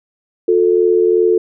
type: tone pair together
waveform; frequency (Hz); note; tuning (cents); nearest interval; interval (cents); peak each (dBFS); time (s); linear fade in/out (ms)
sine; 358.5 / 441.2; F4 / A4; +45 / +5; major third; 360; -12; 0.48-1.38; 5
effects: none